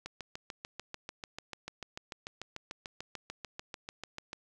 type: click train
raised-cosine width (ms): 0.2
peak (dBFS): -23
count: 30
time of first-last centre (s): 0.06-4.331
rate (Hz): 6.79
effects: none